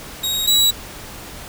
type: tone pair in turn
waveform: sawtooth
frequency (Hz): 3784 / 3899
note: A#7 / B7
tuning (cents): +25 / -23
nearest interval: minor second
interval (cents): 52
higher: second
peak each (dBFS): -16 / -9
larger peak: second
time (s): 0.23-0.47 / 0.47-0.71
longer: neither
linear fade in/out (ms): 10
effects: pink hiss -35 dBFS RMS until 1.48 s